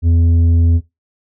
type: tone with tanh clipping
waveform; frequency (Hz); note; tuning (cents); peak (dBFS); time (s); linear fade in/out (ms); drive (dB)
triangle; 84; E2; +33; -10; 0.02-0.81; 50; 11
effects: noise-tail reverb RT60 0.2 s tail -18 dB re dry